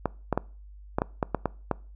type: clicks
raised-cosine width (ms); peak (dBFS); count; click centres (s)
1; -10; 9; 0.057 / 0.327 / 0.376 / 0.985 / 1.019 / 1.228 / 1.347 / 1.457 / 1.713
effects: noise-tail reverb RT60 0.4 s tail -23 dB re dry + added 50 Hz sine -44 dBFS peak until 1.95 s